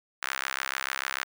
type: tone with high-pass filter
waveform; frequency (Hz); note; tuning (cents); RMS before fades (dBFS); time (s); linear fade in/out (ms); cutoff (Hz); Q
sawtooth; 66.8; C2; +36; -33; 0.22-1.24; 10; 1500; 1.9
effects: none